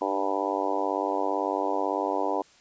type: harmonic tone with a mistuned harmonic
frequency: 98 Hz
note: G2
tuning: in tune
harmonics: 3 / 4 / 5 / 6 / 7 / 8 / 9 / 10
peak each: -33 / -33 / -33 / -33 / -33 / -33 / -33 / -33 dBFS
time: 0.01-2.42 s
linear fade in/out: 5 ms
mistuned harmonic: 3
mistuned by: +19 cents
effects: white hiss -57 dBFS RMS until 2.6 s + resampled to 16000 Hz